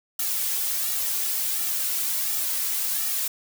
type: noise with flanger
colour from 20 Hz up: blue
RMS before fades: -26 dBFS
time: 0.19-3.28 s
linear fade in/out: 5 ms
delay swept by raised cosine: 1.9 to 3.3 ms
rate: 1.4 Hz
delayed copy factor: -0.85
effects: none